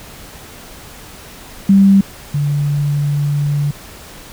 sine tone pair in turn, 196 / 144.8 Hz, G3 / D3, 0 / -24 cents, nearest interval perfect fourth, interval 524 cents, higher first, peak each -5 / -13 dBFS, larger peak first, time 1.69-2.01 / 2.34-3.71 s, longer second, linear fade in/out 5 ms, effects pink hiss -36 dBFS RMS until 4.32 s

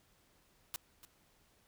white noise with echo, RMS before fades -40 dBFS, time 0.74-0.76 s, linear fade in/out 0 ms, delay 290 ms, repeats 1, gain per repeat -15 dB, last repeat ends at 1.05 s, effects pink hiss -70 dBFS RMS until 1.67 s

